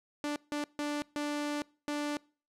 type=tone bursts at uneven times; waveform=sawtooth; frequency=293.7 Hz; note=D4; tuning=in tune; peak=-28 dBFS; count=5; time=0.24-0.36 / 0.52-0.64 / 0.79-1.02 / 1.16-1.62 / 1.88-2.17 s; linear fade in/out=0 ms; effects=noise-tail reverb RT60 0.4 s tail -24 dB re dry + low-pass 9000 Hz 12 dB/octave